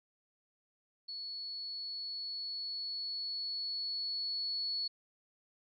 sine tone with level ramp, 4400 Hz, C#8, 14 cents flat, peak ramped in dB -40 to -33 dBFS, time 1.08-4.88 s, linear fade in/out 10 ms, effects none

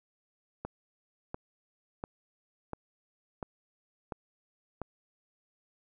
click train, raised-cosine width 1 ms, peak -22 dBFS, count 7, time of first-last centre 0.65-4.817 s, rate 1.44 Hz, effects none

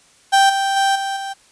35% pulse tone with level steps, 784 Hz, G5, in tune, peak -8 / -15 / -12 / -19 / -23 dBFS, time 0.32-1.34 s, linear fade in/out 20 ms, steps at 0.49 / 0.76 / 0.95 / 1.16 s, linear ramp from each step 10 ms, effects white hiss -52 dBFS RMS until 1.51 s + resampled to 22050 Hz

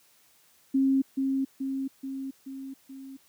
sine tone with echo, 268.9 Hz, C4, 47 cents sharp, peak -20 dBFS, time 0.74-1.02 s, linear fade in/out 10 ms, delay 430 ms, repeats 5, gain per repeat -4 dB, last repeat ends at 3.17 s, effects white hiss -62 dBFS RMS until 3.28 s + high-pass 60 Hz 12 dB/octave

